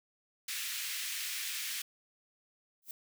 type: high-pass noise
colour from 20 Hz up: pink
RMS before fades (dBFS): -38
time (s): 0.48-1.82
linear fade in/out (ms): 5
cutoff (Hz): 1900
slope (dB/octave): 24
type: noise with exponential growth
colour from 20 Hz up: violet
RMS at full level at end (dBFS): -38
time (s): 2.82-2.91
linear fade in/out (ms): 2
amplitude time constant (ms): 18
effects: none